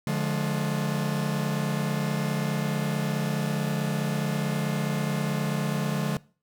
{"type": "chord", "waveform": "45% pulse", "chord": "D diminished", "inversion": "none", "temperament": "just", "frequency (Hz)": [146.83, 176.2, 211.4], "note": ["D3", "F3", "Ab3"], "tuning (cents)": [0, 16, 31], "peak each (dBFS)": [-28, -31, -30], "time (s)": [0.07, 6.17], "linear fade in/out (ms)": 2, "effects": ["noise-tail reverb RT60 0.4 s tail -22 dB re dry"]}